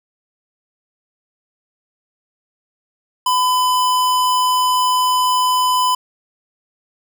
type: tone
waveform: square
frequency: 1006 Hz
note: B5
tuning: 32 cents sharp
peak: -14 dBFS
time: 3.26-5.95 s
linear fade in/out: 5 ms
effects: none